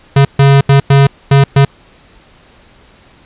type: tone bursts at uneven times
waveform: square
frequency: 138.59 Hz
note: C#3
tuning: in tune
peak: -4 dBFS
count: 6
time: 0.16-0.25 / 0.39-0.61 / 0.69-0.8 / 0.9-1.07 / 1.31-1.44 / 1.56-1.65 s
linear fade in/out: 5 ms
effects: pink hiss -44 dBFS RMS until 3.25 s + resampled to 8000 Hz